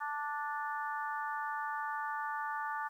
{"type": "harmonic tone", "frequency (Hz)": 293.5, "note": "D4", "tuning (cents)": -1, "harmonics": [3, 4, 5, 6], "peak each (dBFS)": [-38, -40, -42, -44], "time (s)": [0, 2.89], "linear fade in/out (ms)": 20, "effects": ["11-bit"]}